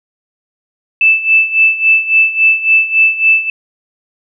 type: tone with tremolo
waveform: sine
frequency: 2637 Hz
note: E7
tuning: in tune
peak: -4 dBFS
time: 1.01-3.5 s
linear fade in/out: 2 ms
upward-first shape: sine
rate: 3.6 Hz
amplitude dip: 80%
effects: none